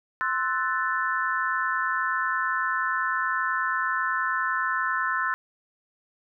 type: chord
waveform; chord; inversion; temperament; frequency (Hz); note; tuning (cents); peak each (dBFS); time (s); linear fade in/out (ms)
sine; F# half-diminished seventh; second; equal with one note detuned; 1046.5 / 1318.5 / 1488.6 / 1760; C6 / E6 / F#6 / A6; 0 / 0 / +10 / 0; -29; 0.21-5.34; 0
effects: none